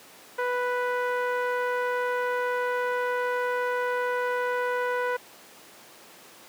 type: tone with low-pass filter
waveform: sawtooth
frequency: 493.9 Hz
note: B4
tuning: in tune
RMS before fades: -27 dBFS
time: 0.38-5.17 s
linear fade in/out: 10 ms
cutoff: 1600 Hz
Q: 1.8
effects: pink hiss -49 dBFS RMS until 6.48 s + high-pass 300 Hz 12 dB/octave